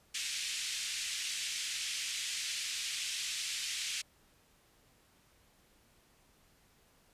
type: band-pass noise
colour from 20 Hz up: pink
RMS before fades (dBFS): -38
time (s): 0.14-4.02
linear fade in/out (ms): 10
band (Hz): 2300 to 8600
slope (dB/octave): 24
effects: pink hiss -67 dBFS RMS until 7.13 s + resampled to 32000 Hz